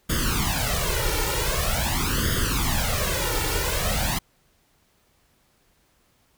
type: noise with flanger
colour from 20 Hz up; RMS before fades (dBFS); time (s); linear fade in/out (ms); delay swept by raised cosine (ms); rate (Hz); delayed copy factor
pink; -24; 0.09-4.19; 10; 0.6 to 2.2; 0.45; +0.95
effects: pink hiss -64 dBFS RMS until 6.37 s